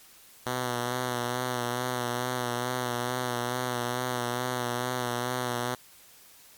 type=tone with vibrato; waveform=5% pulse; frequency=123.47 Hz; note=B2; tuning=in tune; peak=-17 dBFS; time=0.46-5.75 s; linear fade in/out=5 ms; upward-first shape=sine; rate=2.3 Hz; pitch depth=38 cents each way; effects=white hiss -54 dBFS RMS until 6.57 s + MP3 96 kbps